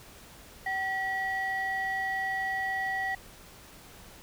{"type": "tone pair together", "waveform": "sine", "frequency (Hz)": [767, 1932.7], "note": ["G5", "B6"], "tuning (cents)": [-38, -38], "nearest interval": "octave + major third", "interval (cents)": 1600, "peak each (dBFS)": [-31, -29], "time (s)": [0.66, 3.15], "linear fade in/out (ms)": 5, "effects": ["tanh soft clip ceiling -24 dBFS", "pink hiss -51 dBFS RMS until 4.22 s"]}